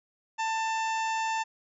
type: harmonic tone with a mistuned harmonic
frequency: 890 Hz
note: A5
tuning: 20 cents sharp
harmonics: 1 / 2 / 3 / 4 / 5 / 6 / 7 / 8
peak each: -28 / -36 / -37 / -45 / -49 / -47 / -48 / -45 dBFS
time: 0.38-1.44 s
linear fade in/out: 20 ms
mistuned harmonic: 5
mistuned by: +21 cents
effects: none